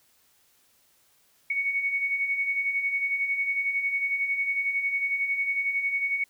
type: beating tone pair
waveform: sine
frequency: 2217 / 2228 Hz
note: C#7 / C#7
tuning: 0 / +8 cents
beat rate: 11 Hz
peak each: -33 / -25 dBFS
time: 1.5-6.24 s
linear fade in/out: 5 ms
effects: white hiss -64 dBFS RMS until 6.29 s